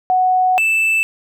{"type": "tone pair in turn", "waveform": ["sine", "triangle"], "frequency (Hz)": [740, 2642], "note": ["F#5", "E7"], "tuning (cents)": [0, 3], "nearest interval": "octave + minor seventh", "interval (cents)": 2203, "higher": "second", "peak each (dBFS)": -11, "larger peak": "neither", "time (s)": [[0.1, 0.58], [0.58, 1.03]], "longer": "first", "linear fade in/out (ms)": 0, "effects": []}